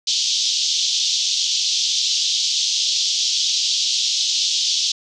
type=band-pass noise; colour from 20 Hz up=pink; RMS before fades=-20 dBFS; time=0.07-4.92 s; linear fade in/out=5 ms; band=3200 to 6400 Hz; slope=48 dB/octave; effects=none